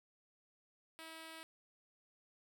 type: tone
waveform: 5% pulse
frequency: 322.9 Hz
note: E4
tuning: 36 cents flat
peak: -38 dBFS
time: 0.99-1.43 s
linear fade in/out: 0 ms
effects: none